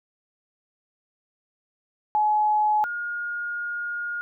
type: tone pair in turn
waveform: sine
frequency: 848 / 1426.2 Hz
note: G#5 / F6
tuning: +36 / +36 cents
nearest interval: major sixth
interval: 900 cents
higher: second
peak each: -18 / -27 dBFS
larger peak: first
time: 2.15-2.84 / 2.84-4.21 s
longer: second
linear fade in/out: 0 ms
effects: none